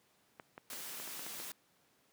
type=clicks; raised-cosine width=0.5 ms; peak=-32 dBFS; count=8; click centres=0.398 / 0.579 / 0.732 / 1 / 1.076 / 1.194 / 1.265 / 1.401 s
type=noise; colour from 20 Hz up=white; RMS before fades=-45 dBFS; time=0.7-1.52 s; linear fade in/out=2 ms
effects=pink hiss -71 dBFS RMS until 2.12 s + high-pass 150 Hz 12 dB/octave